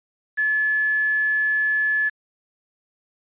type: tone with quantisation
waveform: sine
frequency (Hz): 1720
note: A6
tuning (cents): -40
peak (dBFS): -18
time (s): 0.37-2.1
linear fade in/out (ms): 20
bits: 6
effects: resampled to 8000 Hz